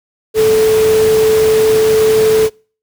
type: tone in noise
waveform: sine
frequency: 437.5 Hz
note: A4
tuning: 10 cents flat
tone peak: -7 dBFS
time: 0.34-2.5 s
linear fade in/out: 50 ms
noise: pink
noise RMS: -21 dBFS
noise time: 0.34-2.5 s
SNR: +11 dB
effects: noise-tail reverb RT60 0.4 s tail -26 dB re dry + high-pass 80 Hz 12 dB/octave